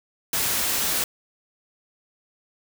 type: noise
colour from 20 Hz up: white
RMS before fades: -24 dBFS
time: 0.33-1.04 s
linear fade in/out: 2 ms
effects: none